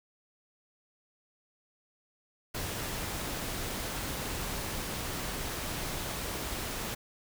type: noise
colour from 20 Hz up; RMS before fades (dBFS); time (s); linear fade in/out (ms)
pink; -36; 2.54-6.95; 10
effects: none